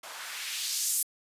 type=noise with band-pass filter sweep; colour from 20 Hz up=blue; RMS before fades=-33 dBFS; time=0.03-1.03 s; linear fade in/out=5 ms; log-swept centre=780 to 10000 Hz; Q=1.3; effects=resampled to 32000 Hz